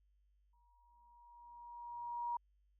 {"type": "tone with exponential growth", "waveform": "sine", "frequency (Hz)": 952, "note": "A#5", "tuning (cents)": 36, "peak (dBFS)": -35, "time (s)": [0.53, 2.37], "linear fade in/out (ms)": 5, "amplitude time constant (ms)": 400, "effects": ["added 50 Hz sine -70 dBFS peak until 2.79 s"]}